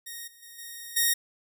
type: tone with level steps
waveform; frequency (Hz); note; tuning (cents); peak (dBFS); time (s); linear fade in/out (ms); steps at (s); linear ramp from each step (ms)
5% pulse; 1864.7; A#6; 0; -27 / -42 / -35 / -29 / -11; 0.06-1.14; 10; 0.27 / 0.42 / 0.58 / 0.96; 10
effects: none